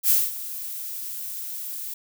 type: noise with ADSR envelope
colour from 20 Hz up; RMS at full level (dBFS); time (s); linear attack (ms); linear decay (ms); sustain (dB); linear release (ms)
violet; -17; 0.03-1.94; 66; 210; -16; 6
effects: none